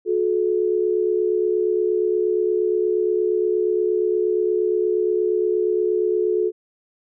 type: tone pair together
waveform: sine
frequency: 362.2 / 430.7 Hz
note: F#4 / A4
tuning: -37 / -37 cents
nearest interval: minor third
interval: 300 cents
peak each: -20 / -20 dBFS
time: 0.05-6.52 s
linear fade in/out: 50 ms
effects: none